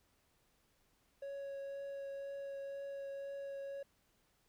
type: tone with vibrato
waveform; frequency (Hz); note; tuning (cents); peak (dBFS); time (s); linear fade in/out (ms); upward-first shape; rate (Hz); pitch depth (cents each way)
triangle; 554.4; C#5; 0; -40; 1.22-3.83; 5; triangle; 2; 10
effects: pink hiss -75 dBFS RMS until 4.48 s